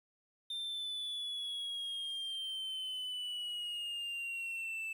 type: exponential sweep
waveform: triangle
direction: down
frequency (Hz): 3600 to 2637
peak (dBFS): -36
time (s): 0.5-4.93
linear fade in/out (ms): 5
effects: 11-bit